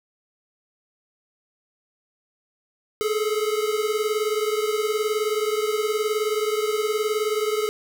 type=beating tone pair; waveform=square; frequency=421.8 / 440.8 Hz; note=G#4 / A4; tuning=+27 / +3 cents; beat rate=19 Hz; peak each=-24 / -27 dBFS; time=3.01-7.69 s; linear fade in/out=0 ms; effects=none